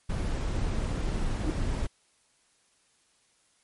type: noise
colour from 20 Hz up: brown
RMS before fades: -29 dBFS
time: 0.09-1.87 s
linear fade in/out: 10 ms
type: tone with exponential growth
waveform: sine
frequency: 311.1 Hz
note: D#4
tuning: in tune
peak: -22 dBFS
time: 1.4-1.5 s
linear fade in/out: 2 ms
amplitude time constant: 20 ms
effects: white hiss -67 dBFS RMS until 3.63 s + MP3 48 kbps